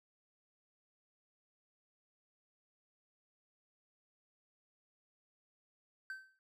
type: tone with exponential decay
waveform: triangle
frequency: 1546 Hz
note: G6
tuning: 24 cents flat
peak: -37 dBFS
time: 6.1-6.39 s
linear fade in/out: 1 ms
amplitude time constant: 61 ms
effects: noise-tail reverb RT60 0.1 s tail -23 dB re dry